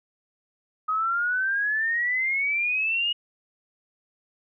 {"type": "exponential sweep", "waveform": "sine", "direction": "up", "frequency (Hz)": [1254, 2897], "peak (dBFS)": -22, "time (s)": [0.88, 3.13], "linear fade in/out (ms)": 10, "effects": []}